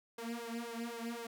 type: tone with flanger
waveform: sawtooth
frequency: 233.1 Hz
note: A#3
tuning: in tune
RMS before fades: -42 dBFS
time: 0.18-1.27 s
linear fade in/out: 5 ms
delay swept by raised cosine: 1.9 to 3.9 ms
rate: 3.9 Hz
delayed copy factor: +0.9
effects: none